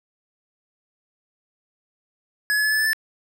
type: tone with pitch steps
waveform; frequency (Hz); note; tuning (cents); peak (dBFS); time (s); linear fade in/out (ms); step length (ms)
square; 1693 / 1705.8 / 1718.6 / 1731.6 / 1744.6 / 1757.8; G#6 / G#6 / A6 / A6 / A6 / A6; +33 / +46 / -41 / -28 / -15 / -2; -19; 2.5-2.932; 0; 72
effects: none